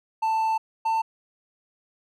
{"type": "tone pair in turn", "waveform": "triangle", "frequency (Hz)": [886, 894.2], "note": ["A5", "A5"], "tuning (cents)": [12, 28], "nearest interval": "unison", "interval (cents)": 16, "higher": "second", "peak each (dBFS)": -19, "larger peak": "neither", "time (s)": [[0.22, 0.58], [0.85, 1.02]], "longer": "first", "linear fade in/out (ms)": 10, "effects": []}